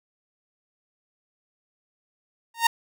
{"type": "tone with exponential growth", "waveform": "sawtooth", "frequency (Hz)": 924, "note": "A#5", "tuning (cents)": -16, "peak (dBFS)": -9, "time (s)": [2.54, 2.67], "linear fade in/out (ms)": 5, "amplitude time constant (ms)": 27, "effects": []}